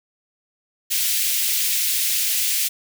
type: high-pass noise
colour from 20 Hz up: white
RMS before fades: -21 dBFS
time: 0.9-2.69 s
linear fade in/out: 20 ms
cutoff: 2200 Hz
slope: 24 dB/octave
effects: none